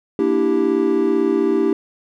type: chord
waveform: triangle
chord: E half-diminished seventh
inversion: second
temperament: equal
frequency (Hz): 233.1 / 293.7 / 329.6 / 392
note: Bb3 / D4 / E4 / G4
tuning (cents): 0 / 0 / 0 / 0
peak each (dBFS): -22 / -19 / -18 / -16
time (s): 0.19-1.73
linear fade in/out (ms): 2
effects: none